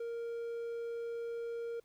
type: tone with hard clipping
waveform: triangle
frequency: 466.2 Hz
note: A#4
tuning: in tune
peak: -38 dBFS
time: 0-1.8 s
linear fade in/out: 5 ms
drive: 6 dB
effects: pink hiss -73 dBFS RMS until 1.84 s